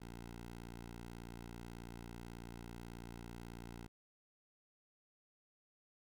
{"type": "tone", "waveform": "10% pulse", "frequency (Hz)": 58.27, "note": "A#1", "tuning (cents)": 0, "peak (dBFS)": -40, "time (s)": [0, 3.88], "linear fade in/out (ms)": 20, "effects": []}